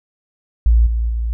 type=tone with level steps; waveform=sine; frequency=57.2 Hz; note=A#1; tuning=32 cents flat; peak=-8 / -15 / -17 dBFS; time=0.66-1.33 s; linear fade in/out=0 ms; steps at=0.86 / 1.09 s; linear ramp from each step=10 ms; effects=none